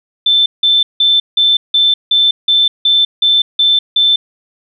sine tone bursts, 3539 Hz, A7, 9 cents sharp, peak -7 dBFS, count 11, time 0.26-4.16 s, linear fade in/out 5 ms, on 200 ms, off 170 ms, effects none

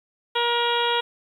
harmonic tone, 474.8 Hz, A#4, 32 cents sharp, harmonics 1 / 2 / 3 / 4 / 5 / 6 / 7 / 8, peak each -26 / -24 / -29 / -33 / -34 / -31 / -27 / -33 dBFS, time 0.35-1.01 s, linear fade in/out 10 ms, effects 9-bit

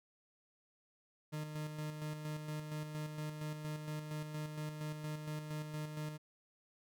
40% pulse tone with tremolo, 152.4 Hz, D#3, 36 cents flat, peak -38 dBFS, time 1.32-6.18 s, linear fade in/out 20 ms, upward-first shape square, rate 4.3 Hz, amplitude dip 45%, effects none

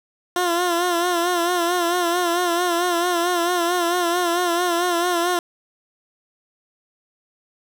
15% pulse tone with vibrato, 349.2 Hz, F4, in tune, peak -12 dBFS, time 0.36-5.39 s, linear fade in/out 2 ms, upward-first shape sine, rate 4.5 Hz, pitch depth 58 cents each way, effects none

